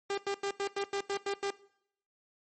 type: tone bursts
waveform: sawtooth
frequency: 398.5 Hz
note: G4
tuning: 28 cents sharp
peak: -27 dBFS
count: 9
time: 0.1-1.505 s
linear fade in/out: 2 ms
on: 77 ms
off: 89 ms
effects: noise-tail reverb RT60 0.7 s tail -19 dB re dry + MP3 32 kbps